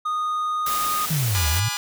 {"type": "tone", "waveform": "triangle", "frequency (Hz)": 1235, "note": "D#6", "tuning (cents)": -13, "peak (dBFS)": -20, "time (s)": [0.05, 1.06], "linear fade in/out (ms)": 10}
{"type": "noise", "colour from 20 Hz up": "white", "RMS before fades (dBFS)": -28, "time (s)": [0.66, 1.6], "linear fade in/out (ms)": 5}
{"type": "exponential two-way sweep", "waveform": "sine", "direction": "down then up", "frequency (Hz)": [167.4, 73.2, 119.8], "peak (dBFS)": -20, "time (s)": [1.1, 1.69], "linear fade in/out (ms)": 10, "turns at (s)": 1.49}
{"type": "chord", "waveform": "10% pulse", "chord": "G# diminished seventh", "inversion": "none", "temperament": "just", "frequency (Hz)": [830.6, 996.7, 1196.1, 1435.3], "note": ["G#5", "B5", "D6", "F6"], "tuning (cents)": [0, 16, 31, 47], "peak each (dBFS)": -23, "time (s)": [1.35, 1.77], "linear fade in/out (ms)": 0}
{"effects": []}